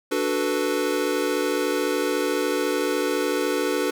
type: chord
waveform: square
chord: B minor seventh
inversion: first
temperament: equal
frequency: 293.7 / 370 / 440 / 493.9 Hz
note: D4 / F#4 / A4 / B4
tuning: 0 / 0 / 0 / 0 cents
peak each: -28 dBFS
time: 0.11-3.91 s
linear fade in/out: 10 ms
effects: none